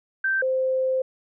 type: tone pair in turn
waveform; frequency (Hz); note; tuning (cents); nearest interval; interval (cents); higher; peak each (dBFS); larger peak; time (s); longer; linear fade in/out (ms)
sine; 1561 / 520.9; G6 / C5; -8 / -8; octave + perfect fifth; 1900; first; -20; neither; 0.24-0.42 / 0.42-1.02; second; 5
effects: none